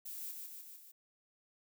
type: noise with echo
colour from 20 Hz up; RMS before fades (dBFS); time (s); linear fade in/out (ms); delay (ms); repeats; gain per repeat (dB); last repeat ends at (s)
violet; -45; 0.05-0.32; 10; 150; 4; -3; 0.92
effects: none